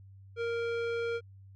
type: tone with low-pass filter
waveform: square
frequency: 466.2 Hz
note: A#4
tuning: in tune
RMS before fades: -33 dBFS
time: 0.36-1.21 s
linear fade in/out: 50 ms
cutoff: 2600 Hz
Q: 1
effects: added 97 Hz sine -50 dBFS peak until 1.55 s